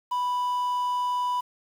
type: tone with quantisation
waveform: triangle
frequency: 987.8 Hz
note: B5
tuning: in tune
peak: -22 dBFS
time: 0.11-1.41 s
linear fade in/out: 10 ms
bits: 8
effects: none